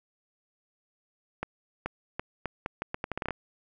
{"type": "accelerating click train", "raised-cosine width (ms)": 0.5, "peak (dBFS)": -16, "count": 14, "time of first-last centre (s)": [1.43, 3.307], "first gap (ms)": 430, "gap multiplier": 0.78, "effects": []}